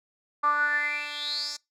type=tone with band-pass filter sweep; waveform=10% pulse; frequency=293.7 Hz; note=D4; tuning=in tune; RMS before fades=-28 dBFS; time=0.43-1.57 s; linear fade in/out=10 ms; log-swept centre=1100 to 5900 Hz; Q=9.5; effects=noise-tail reverb RT60 0.2 s tail -23 dB re dry